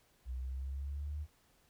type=exponential sweep; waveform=sine; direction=up; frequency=61.74 to 76 Hz; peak=-37 dBFS; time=0.25-1.27 s; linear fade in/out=50 ms; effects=pink hiss -70 dBFS RMS until 1.69 s